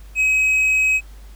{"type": "tone with hard clipping", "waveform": "sine", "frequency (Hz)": 2543, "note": "D#7", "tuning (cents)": 37, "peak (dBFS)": -15, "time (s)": [0.15, 1.01], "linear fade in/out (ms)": 50, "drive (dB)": 3, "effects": ["added 50 Hz sine -37 dBFS peak until 1.35 s", "pink hiss -51 dBFS RMS until 1.35 s"]}